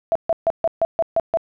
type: tone bursts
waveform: sine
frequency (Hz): 662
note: E5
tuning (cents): +7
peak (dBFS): -14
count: 8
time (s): 0.12-1.372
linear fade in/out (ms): 0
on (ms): 34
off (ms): 140
effects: none